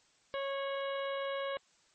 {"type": "harmonic tone with a mistuned harmonic", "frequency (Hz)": 550, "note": "C#5", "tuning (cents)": -14, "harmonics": [1, 2, 3, 4, 5, 6, 7], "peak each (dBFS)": [-35, -41, -45, -47, -49, -51, -52], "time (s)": [0.34, 1.57], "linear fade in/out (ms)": 0, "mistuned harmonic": 5, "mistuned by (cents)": 79, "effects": ["white hiss -68 dBFS RMS until 1.94 s", "MP3 32 kbps"]}